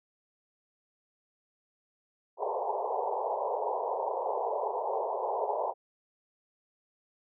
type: band-pass noise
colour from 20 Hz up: white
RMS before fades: -32 dBFS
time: 2.37-5.74 s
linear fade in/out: 50 ms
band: 400 to 980 Hz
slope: 96 dB/octave
effects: none